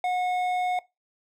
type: tone with hard clipping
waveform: sine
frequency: 727 Hz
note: F#5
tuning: 31 cents flat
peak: -25 dBFS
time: 0.04-0.79 s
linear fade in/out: 2 ms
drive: 8 dB
effects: noise-tail reverb RT60 0.2 s tail -19 dB re dry